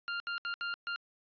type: tone bursts at uneven times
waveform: sawtooth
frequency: 1396.9 Hz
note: F6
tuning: in tune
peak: -30 dBFS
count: 5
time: 0.08-0.2 / 0.27-0.38 / 0.45-0.54 / 0.61-0.74 / 0.87-0.96 s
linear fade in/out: 0 ms
effects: resampled to 11025 Hz + 12-bit